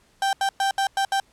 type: tone bursts at uneven times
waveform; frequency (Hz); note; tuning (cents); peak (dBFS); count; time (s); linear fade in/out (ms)
35% pulse; 784; G5; 0; -18; 6; 0.22-0.33 / 0.41-0.49 / 0.6-0.71 / 0.78-0.87 / 0.97-1.05 / 1.12-1.2; 2
effects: pink hiss -60 dBFS RMS until 1.32 s + low-pass 10000 Hz 12 dB/octave